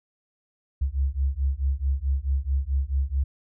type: beating tone pair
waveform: sine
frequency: 66 / 70.6 Hz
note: C2 / C#2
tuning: +16 / +32 cents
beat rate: 4.6 Hz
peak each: -25 dBFS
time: 0.81-3.24 s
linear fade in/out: 10 ms
effects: none